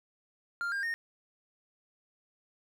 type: tone with pitch steps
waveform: triangle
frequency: 1396.9 / 1604.6 / 1843.2 Hz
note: F6 / G6 / A#6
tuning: 0 / +40 / -20 cents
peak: -29 dBFS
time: 0.61-0.94 s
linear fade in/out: 0 ms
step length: 110 ms
effects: none